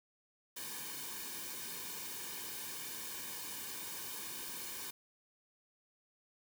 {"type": "noise with comb filter", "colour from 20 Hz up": "white", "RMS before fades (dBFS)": -44, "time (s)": [0.56, 4.91], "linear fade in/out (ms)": 10, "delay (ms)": 1.5, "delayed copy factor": -0.75, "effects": []}